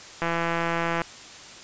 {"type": "click train", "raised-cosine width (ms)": 0.5, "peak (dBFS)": -11, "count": 135, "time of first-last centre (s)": [0.22, 1.018], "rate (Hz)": 168, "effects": ["white hiss -43 dBFS RMS until 1.63 s", "resampled to 16000 Hz"]}